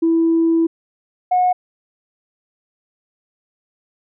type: tone pair in turn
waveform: sine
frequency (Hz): 329.6 / 727.6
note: E4 / F#5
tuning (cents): 0 / -29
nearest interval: octave + major second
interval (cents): 1371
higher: second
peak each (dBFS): -11 / -11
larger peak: neither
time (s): 0.02-0.67 / 1.31-1.53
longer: first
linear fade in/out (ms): 10
effects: tanh soft clip ceiling -8 dBFS